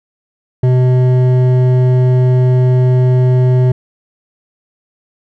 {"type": "tone with hard clipping", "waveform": "sine", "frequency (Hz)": 126.8, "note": "B2", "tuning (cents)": 46, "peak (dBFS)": -9, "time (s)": [0.63, 3.72], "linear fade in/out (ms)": 5, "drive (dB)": 10, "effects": []}